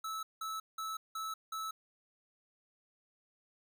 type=tone bursts; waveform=square; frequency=1307 Hz; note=E6; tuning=15 cents flat; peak=-38 dBFS; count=5; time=0.04-1.71 s; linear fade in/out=5 ms; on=190 ms; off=180 ms; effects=none